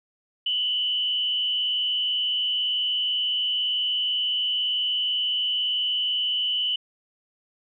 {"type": "tone with frequency modulation", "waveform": "sine", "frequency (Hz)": 2981, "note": "F#7", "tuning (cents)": 12, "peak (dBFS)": -22, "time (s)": [0.46, 6.76], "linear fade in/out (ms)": 5, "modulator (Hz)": 138, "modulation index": 0.57, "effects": []}